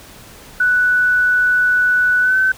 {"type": "tone with pitch glide", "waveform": "sine", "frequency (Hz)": [1483, 1528.2], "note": ["F#6", "G6"], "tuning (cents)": [4, -44], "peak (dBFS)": -11, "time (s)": [0.6, 2.52], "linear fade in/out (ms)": 5, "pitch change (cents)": 52, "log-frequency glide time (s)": [2.21, 2.37], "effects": ["pink hiss -40 dBFS RMS until 2.57 s"]}